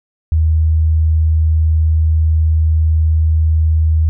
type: tone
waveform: sine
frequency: 79.2 Hz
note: D#2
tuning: 31 cents sharp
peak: -9 dBFS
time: 0.32-4.09 s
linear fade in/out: 0 ms
effects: none